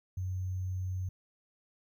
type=tone with sample-and-hold; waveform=sine; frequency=92.5 Hz; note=F#2; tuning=in tune; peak=-32 dBFS; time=0.17-1.09 s; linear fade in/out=5 ms; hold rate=6300 Hz; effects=none